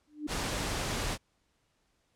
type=tone with exponential growth; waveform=sine; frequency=300 Hz; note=D4; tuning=37 cents sharp; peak=-29 dBFS; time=0.07-0.27 s; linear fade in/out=5 ms; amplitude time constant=43 ms
type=noise; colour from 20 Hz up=pink; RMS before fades=-33 dBFS; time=0.27-1.18 s; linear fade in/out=50 ms
effects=pink hiss -74 dBFS RMS until 2.15 s + low-pass 9000 Hz 12 dB/octave